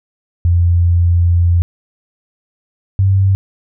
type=tone pair in turn; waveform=sine; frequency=86.5 / 96.62 Hz; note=F2 / G2; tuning=-16 / -25 cents; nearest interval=major second; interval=191 cents; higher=second; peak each=-8 dBFS; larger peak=neither; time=0.45-1.62 / 2.99-3.35 s; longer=first; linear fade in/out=0 ms; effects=none